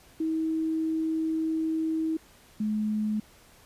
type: tone pair in turn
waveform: sine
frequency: 319.8 / 213.4 Hz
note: D#4 / G#3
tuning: +48 / +47 cents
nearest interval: perfect fifth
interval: 701 cents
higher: first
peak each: -25 dBFS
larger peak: neither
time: 0.2-2.17 / 2.6-3.2 s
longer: first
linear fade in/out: 5 ms
effects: pink hiss -56 dBFS RMS until 3.65 s + resampled to 32000 Hz